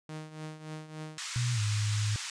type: tone with tremolo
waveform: sawtooth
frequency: 155.56 Hz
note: D#3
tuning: in tune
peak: -33 dBFS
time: 0.09-1.18 s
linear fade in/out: 2 ms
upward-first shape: triangle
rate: 3.5 Hz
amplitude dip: 75%
type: band-pass noise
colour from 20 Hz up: white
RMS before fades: -39 dBFS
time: 1.18-2.3 s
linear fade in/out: 2 ms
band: 1100 to 7700 Hz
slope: 24 dB/octave
type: tone with pitch glide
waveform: sine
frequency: 121.1 to 105.42 Hz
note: B2 to G#2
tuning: -34 to +26 cents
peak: -27 dBFS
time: 1.36-2.16 s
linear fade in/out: 0 ms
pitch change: -240 cents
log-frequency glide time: 1.54-1.6 s
effects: resampled to 22050 Hz